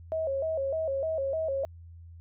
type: tone with vibrato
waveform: sine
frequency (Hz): 590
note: D5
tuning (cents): +8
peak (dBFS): -27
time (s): 0.12-1.65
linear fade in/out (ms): 0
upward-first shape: square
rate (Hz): 3.3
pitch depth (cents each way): 140
effects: added 84 Hz sine -45 dBFS peak until 2.2 s